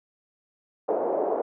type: band-pass noise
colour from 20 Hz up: pink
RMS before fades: -26 dBFS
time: 0.88-1.42 s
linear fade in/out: 10 ms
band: 400 to 700 Hz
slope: 24 dB/octave
effects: none